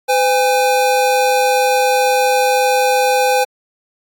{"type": "tone pair together", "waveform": "square", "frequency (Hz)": [508.8, 814], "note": ["C5", "G#5"], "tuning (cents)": [-48, -35], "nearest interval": "minor sixth", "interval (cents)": 813, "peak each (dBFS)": -15, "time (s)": [0.08, 3.45], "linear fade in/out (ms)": 20, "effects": ["AAC 64 kbps"]}